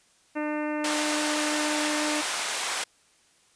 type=harmonic tone; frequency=301 Hz; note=D4; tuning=43 cents sharp; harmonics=1 / 2 / 3 / 4 / 5 / 6 / 7 / 8 / 9; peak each=-29 / -33 / -37 / -41 / -41 / -40 / -43 / -47 / -45 dBFS; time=0.35-2.22 s; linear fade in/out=20 ms
type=high-pass noise; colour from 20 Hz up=pink; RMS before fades=-29 dBFS; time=0.84-2.84 s; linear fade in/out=5 ms; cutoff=890 Hz; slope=12 dB/octave
effects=white hiss -62 dBFS RMS until 3.55 s + resampled to 22050 Hz